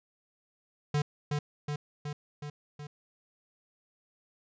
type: tone with echo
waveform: square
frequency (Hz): 147.1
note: D3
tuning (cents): +3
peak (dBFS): -26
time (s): 0.94-1.02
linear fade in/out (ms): 5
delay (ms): 370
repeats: 5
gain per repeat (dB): -3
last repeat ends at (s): 2.87
effects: resampled to 16000 Hz